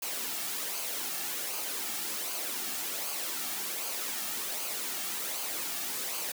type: noise with flanger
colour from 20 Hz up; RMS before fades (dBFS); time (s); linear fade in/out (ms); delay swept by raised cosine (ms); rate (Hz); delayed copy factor
white; -35; 0.02-6.32; 5; 0.54 to 2.04; 1.3; -0.5
effects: high-pass 200 Hz 12 dB/octave

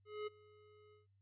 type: tone with ADSR envelope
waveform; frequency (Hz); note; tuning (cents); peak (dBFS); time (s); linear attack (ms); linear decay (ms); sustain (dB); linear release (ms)
square; 422.2; G#4; +29; -40; 0.05-1.07; 220; 16; -23; 140
effects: added 98 Hz sine -70 dBFS peak until 1.21 s + resampled to 8000 Hz

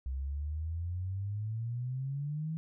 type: exponential sweep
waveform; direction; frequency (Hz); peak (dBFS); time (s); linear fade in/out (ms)
sine; up; 64.2 to 162.7; -33; 0.06-2.57; 0
effects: none

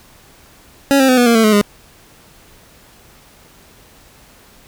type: tone with pitch steps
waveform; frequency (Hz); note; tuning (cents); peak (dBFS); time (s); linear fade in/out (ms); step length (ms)
25% pulse; 277.2 / 265.6 / 254.5 / 243.8 / 233.6 / 223.9 / 214.5 / 205.5; C#4 / C4 / C4 / B3 / A#3 / A3 / A3 / G#3; 0 / +26 / -48 / -22 / +4 / +30 / -44 / -18; -5; 0.91-1.614; 0; 88
effects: pink hiss -46 dBFS RMS until 4.67 s

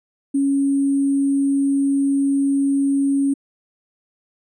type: tone with sample-and-hold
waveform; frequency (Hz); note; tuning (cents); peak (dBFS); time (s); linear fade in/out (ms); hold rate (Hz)
sine; 277.2; C#4; 0; -15; 0.34-3.34; 10; 8820
effects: resampled to 22050 Hz

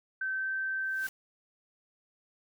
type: tone with pitch glide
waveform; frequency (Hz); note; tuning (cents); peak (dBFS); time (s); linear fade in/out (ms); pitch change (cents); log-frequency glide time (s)
sine; 1543 to 1551.9; G6 to G6; -28 to -18; -30; 0.21-1.07; 5; +10; 0.33-0.51
type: noise with exponential growth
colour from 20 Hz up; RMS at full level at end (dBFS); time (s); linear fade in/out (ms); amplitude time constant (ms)
white; -42; 0.79-1.09; 2; 65
effects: none

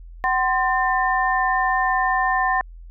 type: tone cluster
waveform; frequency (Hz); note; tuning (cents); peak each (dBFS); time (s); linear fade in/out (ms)
sine; 754 / 1041 / 1799; F#5 / C6 / A6; +32 / -9 / +38; -21 / -22 / -22; 0.24-2.61; 0
effects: added 42 Hz sine -37 dBFS peak until 2.9 s

